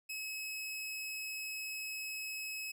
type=tone; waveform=sawtooth; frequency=2569 Hz; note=E7; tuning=45 cents flat; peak=-36 dBFS; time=0.09-2.72 s; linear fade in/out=10 ms; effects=none